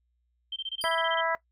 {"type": "tone bursts", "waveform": "sine", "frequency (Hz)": 3136, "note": "G7", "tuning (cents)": 0, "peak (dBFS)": -30, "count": 11, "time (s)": [0.52, 1.211], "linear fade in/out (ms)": 5, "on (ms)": 41, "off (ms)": 24}
{"type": "tone with exponential decay", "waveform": "25% pulse", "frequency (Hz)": 4800, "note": "D8", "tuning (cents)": 37, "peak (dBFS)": -27, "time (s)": [0.81, 1.13], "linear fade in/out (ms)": 5, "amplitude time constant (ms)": 69}
{"type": "harmonic tone", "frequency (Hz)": 328.9, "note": "E4", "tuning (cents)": -4, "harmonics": [2, 3, 4, 5, 6], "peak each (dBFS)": [-29, -31, -32, -33, -34], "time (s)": [0.84, 1.35], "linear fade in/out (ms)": 0}
{"effects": ["noise-tail reverb RT60 0.1 s tail -18 dB re dry", "added 60 Hz sine -70 dBFS peak until 1.51 s"]}